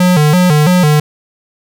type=tone with vibrato; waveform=square; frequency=164.81 Hz; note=E3; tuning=in tune; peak=-7 dBFS; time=0-1 s; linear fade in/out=5 ms; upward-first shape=square; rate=3 Hz; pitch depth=160 cents each way; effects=none